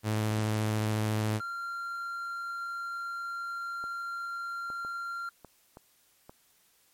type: tone with vibrato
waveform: sawtooth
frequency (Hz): 108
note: A2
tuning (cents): -32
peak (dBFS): -23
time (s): 0.03-1.41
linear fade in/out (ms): 50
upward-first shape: triangle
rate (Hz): 14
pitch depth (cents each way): 15
type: tone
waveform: triangle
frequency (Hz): 1382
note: F6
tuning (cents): -19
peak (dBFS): -32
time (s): 1.4-5.29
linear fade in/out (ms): 2
type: clicks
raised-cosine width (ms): 1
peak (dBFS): -32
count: 6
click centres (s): 3.84 / 4.702 / 4.849 / 5.447 / 5.771 / 6.295
effects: white hiss -66 dBFS RMS until 6.93 s + MP3 64 kbps